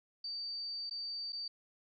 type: tone with dropouts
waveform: sine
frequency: 4618 Hz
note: D8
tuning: 30 cents flat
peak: -38 dBFS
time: 0.24-1.48 s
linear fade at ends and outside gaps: 5 ms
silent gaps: 0.897-0.909 / 1.323-1.329 s
effects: none